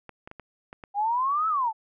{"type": "clicks", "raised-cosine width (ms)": 0.5, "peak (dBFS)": -26, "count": 6, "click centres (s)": [0.093, 0.275, 0.314, 0.397, 0.729, 0.838]}
{"type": "exponential two-way sweep", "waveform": "sine", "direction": "up then down", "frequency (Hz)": [793, 1323, 845], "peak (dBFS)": -22, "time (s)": [0.94, 1.73], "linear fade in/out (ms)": 50, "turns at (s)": 1.48}
{"effects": []}